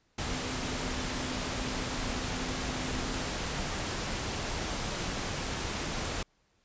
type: tone in noise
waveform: sine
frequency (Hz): 254.6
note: C4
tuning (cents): -47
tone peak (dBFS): -40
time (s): 0.29-3.3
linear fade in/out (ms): 5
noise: pink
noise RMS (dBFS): -34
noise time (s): 0.18-6.23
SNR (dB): -9
effects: pink hiss -71 dBFS RMS until 6.64 s + resampled to 16000 Hz